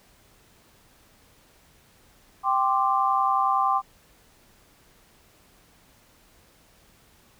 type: chord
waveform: sine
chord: G suspended fourth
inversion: none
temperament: just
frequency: 784 / 1045.3 / 1176 Hz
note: G5 / C6 / D6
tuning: 0 / -2 / +2 cents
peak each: -24 dBFS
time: 2.43-3.82 s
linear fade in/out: 50 ms
effects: pink hiss -58 dBFS RMS until 7.39 s